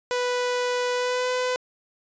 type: tone with pitch glide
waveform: sawtooth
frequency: 493.9 to 503.1 Hz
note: B4 to B4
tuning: 0 to +32 cents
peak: -19 dBFS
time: 0.11-1.56 s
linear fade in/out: 0 ms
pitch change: +32 cents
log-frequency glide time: 0.94-1.3 s
effects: resampled to 16000 Hz